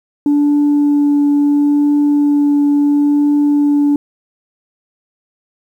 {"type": "tone with vibrato", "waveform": "sine", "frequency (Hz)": 290, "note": "D4", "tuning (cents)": -22, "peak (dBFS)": -7, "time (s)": [0.26, 3.96], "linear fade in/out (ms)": 2, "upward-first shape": "triangle", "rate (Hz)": 0.73, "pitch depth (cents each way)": 10, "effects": ["tanh soft clip ceiling -7 dBFS", "8-bit"]}